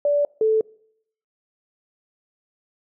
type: tone pair in turn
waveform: sine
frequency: 580 / 438.4 Hz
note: D5 / A4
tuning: -22 / -6 cents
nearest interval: perfect fourth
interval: 484 cents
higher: first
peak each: -16 / -15 dBFS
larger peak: second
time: 0.05-0.25 / 0.41-0.61 s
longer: neither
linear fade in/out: 2 ms
effects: noise-tail reverb RT60 0.7 s tail -25 dB re dry